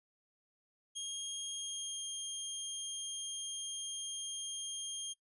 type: tone with pitch glide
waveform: 20% pulse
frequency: 3247 to 3215 Hz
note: G#7 to G7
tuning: -40 to +43 cents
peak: -33 dBFS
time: 0.95-5.14 s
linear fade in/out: 20 ms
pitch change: -17 cents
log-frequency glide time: 1.53-2.03 s
effects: noise-tail reverb RT60 0.1 s tail -21 dB re dry + resampled to 24000 Hz